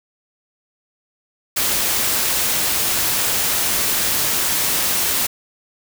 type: noise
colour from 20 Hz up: white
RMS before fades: -19 dBFS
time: 1.56-5.27 s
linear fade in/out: 10 ms
effects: none